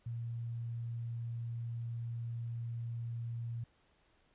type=tone; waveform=sine; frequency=117 Hz; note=A#2; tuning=7 cents sharp; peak=-37 dBFS; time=0.06-3.64 s; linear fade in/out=5 ms; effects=pink hiss -71 dBFS RMS until 4.34 s + resampled to 8000 Hz